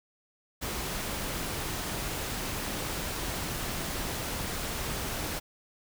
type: noise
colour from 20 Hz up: pink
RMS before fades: -34 dBFS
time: 0.61-5.4 s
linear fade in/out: 20 ms
effects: none